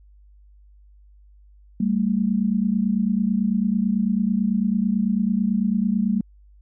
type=tone pair together; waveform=sine; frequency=194.95 / 224 Hz; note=G3 / A3; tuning=-9 / +31 cents; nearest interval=major second; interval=240 cents; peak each=-21 dBFS; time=1.8-6.21 s; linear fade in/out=5 ms; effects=added 50 Hz sine -48 dBFS peak until 6.61 s